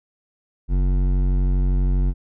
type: tone with hard clipping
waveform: sine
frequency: 46.25 Hz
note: F#1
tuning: in tune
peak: -18 dBFS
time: 0.68-2.14 s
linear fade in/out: 50 ms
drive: 12 dB
effects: none